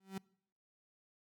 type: tone with exponential growth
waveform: 35% pulse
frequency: 192.2 Hz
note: G3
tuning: 34 cents flat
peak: -35 dBFS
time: 0-0.18 s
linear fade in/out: 5 ms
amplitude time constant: 38 ms
effects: noise-tail reverb RT60 0.7 s tail -25 dB re dry